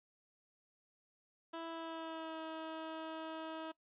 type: tone with pitch glide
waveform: 15% pulse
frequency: 329.6 to 319.8 Hz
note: E4 to D#4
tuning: 0 to +48 cents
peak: -36 dBFS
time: 1.53-3.72 s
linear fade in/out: 10 ms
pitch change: -52 cents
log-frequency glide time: 1.68-2.41 s
effects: noise-tail reverb RT60 0.1 s tail -22 dB re dry + resampled to 8000 Hz